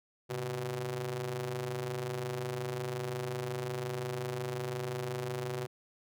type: ring-modulated tone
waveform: sawtooth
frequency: 121.1 Hz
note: B2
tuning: 34 cents flat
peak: -27 dBFS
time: 0.29-5.67 s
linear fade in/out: 20 ms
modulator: 255 Hz
effects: high-pass 80 Hz 12 dB/octave